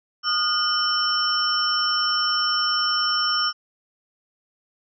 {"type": "tone cluster", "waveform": "sine", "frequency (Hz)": [1233, 1426, 3017, 5410], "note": ["D#6", "F6", "F#7", "E8"], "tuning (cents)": [-16, 36, 33, 44], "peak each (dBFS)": [-25, -27, -29, -22], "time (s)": [0.23, 3.53], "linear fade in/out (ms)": 50, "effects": []}